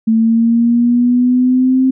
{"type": "linear sweep", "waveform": "sine", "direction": "up", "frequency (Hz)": [222, 262.7], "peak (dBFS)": -8, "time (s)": [0.07, 1.91], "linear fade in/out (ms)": 10, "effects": []}